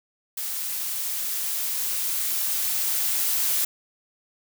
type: noise with level ramp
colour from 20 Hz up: blue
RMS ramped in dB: -30 to -23 dBFS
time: 0.37-3.65 s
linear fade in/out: 5 ms
effects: none